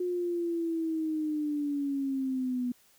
sine linear sweep, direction down, 360.7 to 244.4 Hz, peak -28 dBFS, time 0-2.72 s, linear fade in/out 5 ms, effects white hiss -63 dBFS RMS until 2.98 s

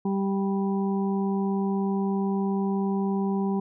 harmonic tone, 195.9 Hz, G3, 1 cent flat, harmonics 1 / 2 / 4 / 5, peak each -24 / -30 / -36 / -38 dBFS, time 0.05-3.6 s, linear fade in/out 5 ms, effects none

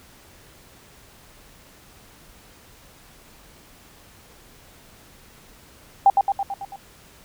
sine tone with echo, 793 Hz, G5, 20 cents sharp, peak -9 dBFS, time 6.06-6.1 s, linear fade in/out 2 ms, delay 110 ms, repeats 6, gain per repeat -4 dB, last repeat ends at 6.76 s, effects pink hiss -50 dBFS RMS until 7.24 s

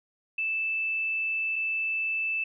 sine tone pair in turn, 2637 / 2637 Hz, E7 / E7, 0 / 0 cents, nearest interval unison, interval 0 cents, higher neither, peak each -26 / -26 dBFS, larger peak neither, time 0.38-1.56 / 1.56-2.44 s, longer first, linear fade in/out 5 ms, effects none

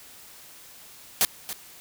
white noise with echo, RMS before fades -20 dBFS, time 1.21-1.25 s, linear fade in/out 0 ms, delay 280 ms, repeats 1, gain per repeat -13 dB, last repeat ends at 1.53 s, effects white hiss -48 dBFS RMS until 1.8 s

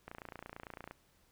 click train, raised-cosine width 0.5 ms, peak -30 dBFS, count 25, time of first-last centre 0.08-0.91 s, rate 28.9 Hz, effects pink hiss -70 dBFS RMS until 1.31 s

